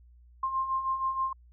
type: beating tone pair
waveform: sine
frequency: 1053 / 1059.3 Hz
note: C6 / C6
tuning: +11 / +21 cents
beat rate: 6.3 Hz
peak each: -35 / -28 dBFS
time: 0.43-1.33 s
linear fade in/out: 5 ms
effects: added 60 Hz sine -53 dBFS peak until 1.52 s